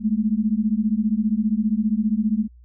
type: beating tone pair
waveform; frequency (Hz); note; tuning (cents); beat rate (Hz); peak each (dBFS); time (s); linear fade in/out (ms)
sine; 207.7 / 222.7; G#3 / A3; 0 / +21; 15; -21; 0-2.48; 50
effects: added 60 Hz sine -45 dBFS peak until 2.64 s